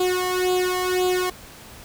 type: tone with flanger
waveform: sawtooth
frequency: 365.4 Hz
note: F#4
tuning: 22 cents flat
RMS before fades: -22 dBFS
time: 0-1.3 s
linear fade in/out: 5 ms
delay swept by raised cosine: 0.26 to 0.99 ms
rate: 1.9 Hz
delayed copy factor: +0.85
effects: pink hiss -43 dBFS RMS until 1.84 s